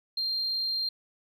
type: tone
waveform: sine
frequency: 4186 Hz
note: C8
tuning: in tune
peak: -26 dBFS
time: 0.17-0.89 s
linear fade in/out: 5 ms
effects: tanh soft clip ceiling -23 dBFS